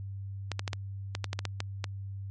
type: clicks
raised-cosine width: 0.2 ms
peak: -15 dBFS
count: 11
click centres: 0.517 / 0.594 / 0.678 / 0.732 / 1.151 / 1.243 / 1.331 / 1.391 / 1.453 / 1.604 / 1.842 s
effects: added 98 Hz sine -36 dBFS peak until 2.3 s + MP3 48 kbps